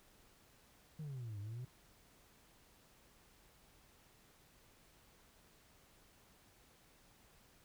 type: exponential two-way sweep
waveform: sine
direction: down then up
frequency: 159.9 to 99.4 to 129.6 Hz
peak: -40 dBFS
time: 0.99-1.65 s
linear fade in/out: 5 ms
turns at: 1.39 s
effects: tanh soft clip ceiling -42 dBFS + pink hiss -67 dBFS RMS until 7.64 s